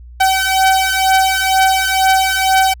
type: beating tone pair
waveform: sawtooth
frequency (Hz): 763 / 765.1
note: G5 / G5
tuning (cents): -47 / -42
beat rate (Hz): 2.1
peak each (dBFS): -10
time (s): 0.2-2.74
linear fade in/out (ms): 10
effects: added 60 Hz sine -33 dBFS peak until 2.8 s